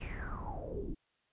brown noise with low-pass filter sweep, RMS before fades -40 dBFS, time 0-0.95 s, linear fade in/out 20 ms, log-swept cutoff 2800 to 280 Hz, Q 9.6, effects white hiss -75 dBFS RMS until 1.32 s + resampled to 8000 Hz

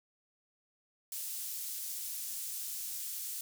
pink high-pass noise, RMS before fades -40 dBFS, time 1.12-3.41 s, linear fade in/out 2 ms, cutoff 7800 Hz, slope 12 dB/octave, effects none

